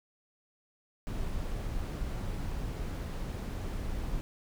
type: noise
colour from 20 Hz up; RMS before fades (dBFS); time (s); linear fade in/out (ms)
brown; -35; 1.07-4.21; 0
effects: none